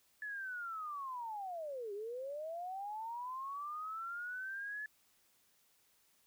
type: linear two-way sweep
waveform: sine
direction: down then up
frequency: 1725 to 393.4 to 1725 Hz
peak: -40 dBFS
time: 0.22-4.86 s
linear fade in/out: 2 ms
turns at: 1.93 s
effects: white hiss -72 dBFS RMS until 6.26 s